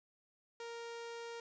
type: tone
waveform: sawtooth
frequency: 466.2 Hz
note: A#4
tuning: in tune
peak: -40 dBFS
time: 0.6-1.4 s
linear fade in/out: 2 ms
effects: resampled to 16000 Hz + 12-bit